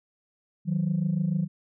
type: tone pair together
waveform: sine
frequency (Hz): 158.24 / 185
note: D#3 / F#3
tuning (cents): +30 / 0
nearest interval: minor third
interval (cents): 270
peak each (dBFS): -25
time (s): 0.65-1.48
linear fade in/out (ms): 50
effects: tanh soft clip ceiling -18 dBFS